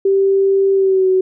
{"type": "tone with pitch glide", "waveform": "sine", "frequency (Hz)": [390.3, 374.6], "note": ["G4", "F#4"], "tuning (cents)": [-8, 21], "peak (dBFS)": -10, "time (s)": [0.05, 1.21], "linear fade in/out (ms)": 5, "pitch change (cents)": -71, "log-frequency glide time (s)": [0.73, 1.08], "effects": []}